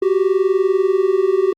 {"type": "tone pair together", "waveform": "triangle", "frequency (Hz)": [371.6, 392], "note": ["F#4", "G4"], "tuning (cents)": [7, 0], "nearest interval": "minor second", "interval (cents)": 93, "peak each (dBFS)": -14, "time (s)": [0.02, 1.53], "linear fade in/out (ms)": 5, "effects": ["Opus 48 kbps"]}